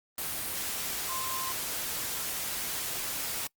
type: tone in noise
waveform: sine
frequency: 1046.5 Hz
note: C6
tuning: in tune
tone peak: -36 dBFS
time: 1.09-1.52 s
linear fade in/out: 2 ms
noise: white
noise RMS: -34 dBFS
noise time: 0.18-3.47 s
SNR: -5 dB
effects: noise-tail reverb RT60 0.1 s tail -24 dB re dry + Opus 32 kbps